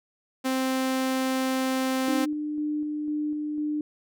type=tone; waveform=sawtooth; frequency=261.6 Hz; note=C4; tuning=in tune; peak=-20 dBFS; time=0.44-2.26 s; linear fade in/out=20 ms
type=tone with tremolo; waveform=sine; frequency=300 Hz; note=D4; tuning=37 cents sharp; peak=-25 dBFS; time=2.08-3.81 s; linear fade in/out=2 ms; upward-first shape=square; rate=2 Hz; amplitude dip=25%
effects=none